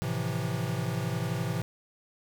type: chord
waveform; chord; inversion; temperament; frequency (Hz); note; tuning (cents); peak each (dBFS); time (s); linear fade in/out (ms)
square; F major seventh; first; equal with one note detuned; 110 / 130.81 / 163.11 / 174.61; A2 / C3 / E3 / F3; 0 / 0 / -18 / 0; -35 / -34 / -35 / -38; 0.02-1.62; 0
effects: none